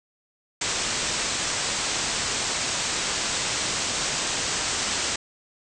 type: low-pass noise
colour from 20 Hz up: white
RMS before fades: -27 dBFS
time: 0.61-5.16 s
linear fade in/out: 5 ms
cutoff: 8300 Hz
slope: 96 dB/octave
effects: none

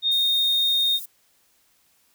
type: tone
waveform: sine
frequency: 3688 Hz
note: A#7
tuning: 19 cents flat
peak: -18 dBFS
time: 0.02-1 s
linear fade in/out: 50 ms
type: high-pass noise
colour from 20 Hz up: white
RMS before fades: -36 dBFS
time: 0.11-1.06 s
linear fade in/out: 10 ms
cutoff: 11000 Hz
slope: 12 dB/octave
effects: white hiss -63 dBFS RMS until 2.14 s

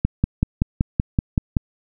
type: click train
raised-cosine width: 5 ms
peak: -4 dBFS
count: 9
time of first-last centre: 0.05-1.568 s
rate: 5.27 Hz
effects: none

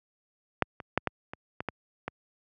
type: clicks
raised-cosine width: 0.5 ms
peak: -6 / -24 / -8 / -11 / -22 / -18 / -15 / -17 dBFS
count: 8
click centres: 0.623 / 0.802 / 0.976 / 1.073 / 1.335 / 1.605 / 1.687 / 2.08 s
effects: high-pass 80 Hz 12 dB/octave

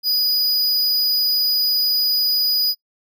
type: tone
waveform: square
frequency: 4937 Hz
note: D#8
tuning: 14 cents flat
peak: -16 dBFS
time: 0.03-2.75 s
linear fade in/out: 50 ms
effects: noise-tail reverb RT60 0.1 s tail -23 dB re dry

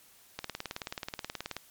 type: click train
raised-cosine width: 0.2 ms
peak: -18 dBFS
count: 23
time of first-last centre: 0.39-1.566 s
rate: 18.7 Hz
effects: white hiss -59 dBFS RMS until 1.7 s + MP3 96 kbps

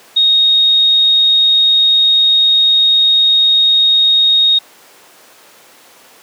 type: tone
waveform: sine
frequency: 3732 Hz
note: A#7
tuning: 1 cent sharp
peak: -7 dBFS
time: 0.16-4.59 s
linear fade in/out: 10 ms
effects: pink hiss -42 dBFS RMS until 6.22 s + high-pass 400 Hz 12 dB/octave

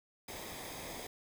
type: noise with comb filter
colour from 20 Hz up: pink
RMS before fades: -45 dBFS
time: 0.28-1.07 s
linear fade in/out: 5 ms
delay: 0.7 ms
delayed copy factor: -0.55
effects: none

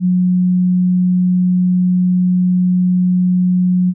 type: tone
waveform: sine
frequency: 181.3 Hz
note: F#3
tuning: 35 cents flat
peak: -10 dBFS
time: 0-3.94 s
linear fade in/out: 50 ms
effects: none

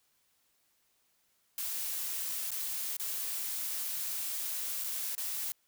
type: noise with dropouts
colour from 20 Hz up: blue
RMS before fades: -36 dBFS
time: 1.58-5.52 s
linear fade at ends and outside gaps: 1 ms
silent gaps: 2.507-2.516 / 2.968-2.997 / 4.839-4.843 / 5.151-5.179 s
effects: white hiss -73 dBFS RMS until 5.67 s

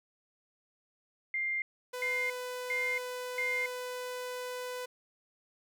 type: tone bursts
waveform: sine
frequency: 2100 Hz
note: C7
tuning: 6 cents sharp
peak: -30 dBFS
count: 4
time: 1.34-3.66 s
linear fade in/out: 2 ms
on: 280 ms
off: 400 ms
type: tone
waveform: sawtooth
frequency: 499.2 Hz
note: B4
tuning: 19 cents sharp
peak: -33 dBFS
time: 1.93-4.86 s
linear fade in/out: 10 ms
effects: none

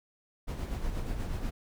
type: noise with tremolo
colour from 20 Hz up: brown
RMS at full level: -32 dBFS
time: 0.47-1.51 s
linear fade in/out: 20 ms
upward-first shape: sine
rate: 8.3 Hz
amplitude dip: 45%
effects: none

